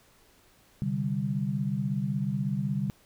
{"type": "chord", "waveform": "sine", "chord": "C suspended second", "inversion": "none", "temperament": "just", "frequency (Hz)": [130.81, 147.16, 196.22], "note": ["C3", "D3", "G3"], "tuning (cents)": [0, 4, 2], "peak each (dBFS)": [-32, -31, -30], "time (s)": [0.82, 2.9], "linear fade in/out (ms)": 0, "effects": ["pink hiss -61 dBFS RMS until 3.05 s"]}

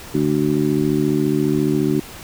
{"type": "harmonic tone", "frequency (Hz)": 74.5, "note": "D2", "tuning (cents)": 25, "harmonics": [2, 3, 4, 5], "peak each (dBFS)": [-22, -22, -19, -21], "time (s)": [0.14, 2], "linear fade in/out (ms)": 5, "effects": ["pink hiss -37 dBFS RMS until 2.23 s"]}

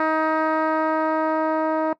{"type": "tone with low-pass filter sweep", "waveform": "10% pulse", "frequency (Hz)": 315.2, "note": "D#4", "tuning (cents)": 23, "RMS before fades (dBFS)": -21, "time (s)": [0, 1.93], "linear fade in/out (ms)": 2, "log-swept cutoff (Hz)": [1400, 860], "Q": 1.2, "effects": ["noise-tail reverb RT60 0.1 s tail -20 dB re dry", "MP3 48 kbps"]}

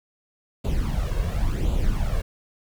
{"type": "noise with flanger", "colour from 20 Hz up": "brown", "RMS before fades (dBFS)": -23, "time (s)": [0.64, 2.22], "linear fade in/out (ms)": 10, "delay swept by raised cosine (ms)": [0.27, 1.87], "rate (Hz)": 0.93, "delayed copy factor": 0.65, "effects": []}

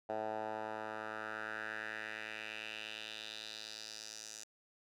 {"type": "tone with band-pass filter sweep", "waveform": "10% pulse", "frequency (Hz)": 108.7, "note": "A2", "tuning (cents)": -21, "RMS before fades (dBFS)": -44, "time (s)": [0.09, 4.44], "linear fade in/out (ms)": 5, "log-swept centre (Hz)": [720, 6500], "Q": 2.9, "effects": []}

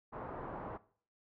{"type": "low-pass noise", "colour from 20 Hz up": "white", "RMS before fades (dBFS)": -44, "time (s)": [0.12, 0.78], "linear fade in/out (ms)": 20, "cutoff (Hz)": 1100, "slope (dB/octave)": 24, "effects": ["noise-tail reverb RT60 0.5 s tail -19 dB re dry"]}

